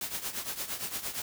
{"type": "noise with tremolo", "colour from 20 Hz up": "white", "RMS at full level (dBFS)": -33, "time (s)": [0.01, 1.22], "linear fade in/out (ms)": 2, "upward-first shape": "triangle", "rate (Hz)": 8.7, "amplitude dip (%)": 80, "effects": []}